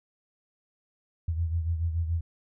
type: beating tone pair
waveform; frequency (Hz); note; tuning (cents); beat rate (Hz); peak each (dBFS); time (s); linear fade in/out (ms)
sine; 82.41 / 89.41; E2 / F2; 0 / +41; 7; -26 / -34; 1.28-2.21; 5
effects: none